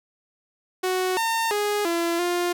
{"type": "tone with pitch steps", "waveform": "sawtooth", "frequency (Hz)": [370.1, 909, 414.3, 338.9, 351.7], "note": ["F#4", "A#5", "G#4", "E4", "F4"], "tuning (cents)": [0, -44, -4, 48, 12], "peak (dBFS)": -18, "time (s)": [0.83, 2.53], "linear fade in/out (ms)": 10, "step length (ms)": 340, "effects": []}